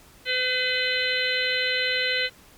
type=harmonic tone; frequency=507 Hz; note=B4; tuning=45 cents sharp; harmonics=1 / 3 / 4 / 5 / 6 / 7 / 8; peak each=-31 / -29 / -27 / -31 / -29 / -35 / -29 dBFS; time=0.25-2.3 s; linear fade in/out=50 ms; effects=pink hiss -52 dBFS RMS until 2.57 s + MP3 96 kbps